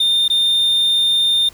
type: tone with dropouts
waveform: triangle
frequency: 3623 Hz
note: A7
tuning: 50 cents sharp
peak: -11 dBFS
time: 0-1.49 s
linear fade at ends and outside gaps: 5 ms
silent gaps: 0.281-0.3 s
effects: pink hiss -45 dBFS RMS until 1.53 s